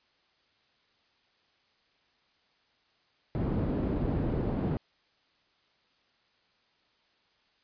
white low-pass noise, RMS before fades -30 dBFS, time 3.35-4.77 s, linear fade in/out 0 ms, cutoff 280 Hz, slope 12 dB/octave, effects white hiss -69 dBFS RMS until 7.63 s + resampled to 11025 Hz

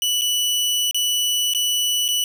sawtooth tone with dropouts, 2960 Hz, F#7, in tune, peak -15 dBFS, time 0.02-2.24 s, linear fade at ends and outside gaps 1 ms, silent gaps 0.212-0.218 / 0.911-0.945 / 1.536-1.548 / 2.081-2.087 s, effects none

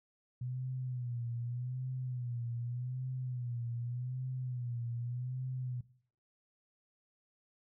sine tone with vibrato, 123.47 Hz, B2, in tune, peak -36 dBFS, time 0.41-5.81 s, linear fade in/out 5 ms, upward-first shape sine, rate 0.84 Hz, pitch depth 78 cents each way, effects noise-tail reverb RT60 0.5 s tail -17 dB re dry

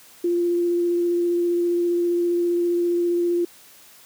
sine tone with vibrato, 347.1 Hz, F4, 11 cents flat, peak -18 dBFS, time 0.24-3.45 s, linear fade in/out 5 ms, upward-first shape square, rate 15 Hz, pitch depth 8 cents each way, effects white hiss -49 dBFS RMS until 4.05 s + high-pass 100 Hz 12 dB/octave

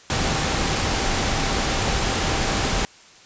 sine tone in noise, 784 Hz, G5, in tune, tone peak -33 dBFS, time 0.1-2.85 s, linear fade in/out 0 ms, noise pink, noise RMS -22 dBFS, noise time 0.1-2.85 s, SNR -14 dB, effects white hiss -48 dBFS RMS until 3.25 s + resampled to 16000 Hz

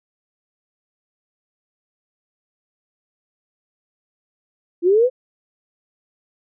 sine linear sweep, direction up, 331.1 to 524 Hz, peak -11 dBFS, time 4.82-5.1 s, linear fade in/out 50 ms, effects none

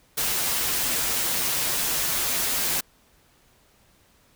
white noise with comb filter, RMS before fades -25 dBFS, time 0.17-2.81 s, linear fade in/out 10 ms, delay 9.8 ms, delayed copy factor -0.55, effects pink hiss -60 dBFS RMS until 4.35 s

